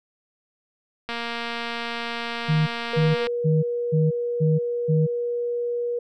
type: click train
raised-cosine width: 0.3 ms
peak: -14 dBFS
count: 511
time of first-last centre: 1.09-3.269 s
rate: 234 Hz
type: tone bursts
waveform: sine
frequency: 155.56 Hz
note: D#3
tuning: in tune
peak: -17 dBFS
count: 6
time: 2.48-5.07 s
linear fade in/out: 20 ms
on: 190 ms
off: 290 ms
type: tone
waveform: sine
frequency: 479.4 Hz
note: A#4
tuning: 48 cents sharp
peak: -23 dBFS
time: 2.93-5.99 s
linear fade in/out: 5 ms
effects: none